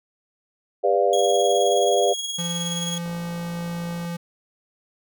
sine chord, G dominant seventh, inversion none, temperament equal with one note detuned, 400.9 / 493.9 / 587.3 / 698.5 Hz, G4 / B4 / D5 / F5, +39 / 0 / 0 / 0 cents, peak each -22 dBFS, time 0.83-2.14 s, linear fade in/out 20 ms
25% pulse tone with tremolo, 3312 Hz, G#7, 5 cents flat, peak -21 dBFS, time 1.13-2.98 s, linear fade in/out 2 ms, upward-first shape triangle, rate 19 Hz, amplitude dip 55%
square tone, 171.1 Hz, F3, 35 cents flat, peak -28 dBFS, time 2.38-4.17 s, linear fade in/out 10 ms
click train, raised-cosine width 1 ms, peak -28 dBFS, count 57, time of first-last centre 3.06-4.049 s, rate 56.6 Hz
effects none

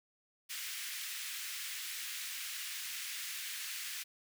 pink high-pass noise, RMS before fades -42 dBFS, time 0.49-4.04 s, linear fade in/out 20 ms, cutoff 1800 Hz, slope 24 dB/octave, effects none

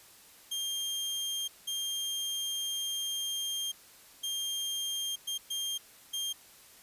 sawtooth tone bursts at uneven times, 3200 Hz, G7, 35 cents sharp, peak -29 dBFS, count 6, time 0.51-1.48 / 1.67-3.72 / 4.23-5.16 / 5.27-5.38 / 5.5-5.78 / 6.13-6.33 s, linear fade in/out 10 ms, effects white hiss -56 dBFS RMS until 6.82 s + resampled to 32000 Hz

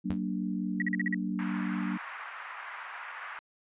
sine chord, Gb augmented, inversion none, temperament equal with one note detuned, 188.45 / 233.1 / 293.7 Hz, Gb3 / Bb3 / D4, +32 / 0 / 0 cents, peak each -32 / -35 / -36 dBFS, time 0.04-1.98 s, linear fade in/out 20 ms
sawtooth tone with exponential decay, 87.31 Hz, F2, in tune, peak -28 dBFS, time 0.1-0.21 s, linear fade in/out 0 ms, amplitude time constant 22 ms
sine tone bursts, 1923 Hz, B6, 47 cents flat, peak -27 dBFS, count 6, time 0.8-1.145 s, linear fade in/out 2 ms, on 20 ms, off 45 ms
pink band-pass noise, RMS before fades -42 dBFS, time 1.39-3.39 s, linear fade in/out 0 ms, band 1000 to 2100 Hz, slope 24 dB/octave
effects resampled to 8000 Hz

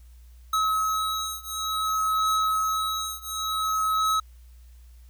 square beating tone pair, 1284 / 1284.56 Hz, E6 / E6, -46 / -45 cents, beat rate 0.56 Hz, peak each -28 / -27 dBFS, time 0.53-4.2 s, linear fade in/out 5 ms, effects added 60 Hz sine -46 dBFS peak until 5.09 s + white hiss -64 dBFS RMS until 5.09 s

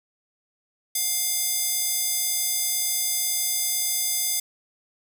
square tone with high-pass filter, 703 Hz, F5, 11 cents sharp, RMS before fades -25 dBFS, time 0.95-4.4 s, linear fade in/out 5 ms, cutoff 6900 Hz, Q 0.81, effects none

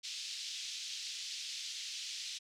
pink band-pass noise, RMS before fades -43 dBFS, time 0.03-2.39 s, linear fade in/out 20 ms, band 3100 to 6200 Hz, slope 24 dB/octave, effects none

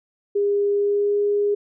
sine tone with pitch glide, 405.8 to 410 Hz, G#4 to G#4, -40 to -22 cents, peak -17 dBFS, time 0.35-1.55 s, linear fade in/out 10 ms, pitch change +18 cents, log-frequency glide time 0.72-1.19 s, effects none

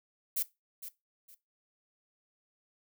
violet noise with echo, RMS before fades -31 dBFS, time 0.36-0.43 s, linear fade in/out 10 ms, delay 460 ms, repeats 2, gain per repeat -12 dB, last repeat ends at 1.35 s, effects noise-tail reverb RT60 0.2 s tail -17 dB re dry

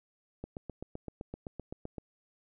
click train, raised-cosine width 2 ms, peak -26 dBFS, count 13, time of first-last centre 0.44-1.982 s, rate 7.78 Hz, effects none

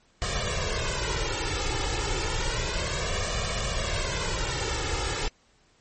pink noise with flanger, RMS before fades -28 dBFS, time 0.22-5.28 s, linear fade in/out 0 ms, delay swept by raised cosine 1.7 to 2.32 ms, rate 0.31 Hz, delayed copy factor +0.85, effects pink hiss -63 dBFS RMS until 5.8 s + MP3 32 kbps

